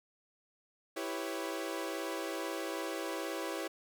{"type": "chord", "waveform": "sawtooth", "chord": "C# half-diminished seventh", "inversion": "first", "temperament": "equal with one note detuned", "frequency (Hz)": [329.6, 392, 495.9, 554.4], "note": ["E4", "G4", "B4", "C#5"], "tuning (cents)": [0, 0, 7, 0], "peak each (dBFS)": [-36, -38, -40, -38], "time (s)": [0.96, 3.68], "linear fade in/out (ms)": 10, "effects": []}